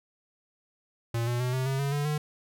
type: tone with pitch steps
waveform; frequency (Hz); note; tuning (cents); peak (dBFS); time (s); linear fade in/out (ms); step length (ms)
square; 116.54 / 120.86 / 125.34 / 129.98 / 134.8 / 139.8 / 144.98 / 150.35; A#2 / B2 / B2 / C3 / C#3 / C#3 / D3 / D3; 0 / -37 / +26 / -11 / -48 / +15 / -22 / +41; -27; 1.14-2.18; 5; 130
effects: none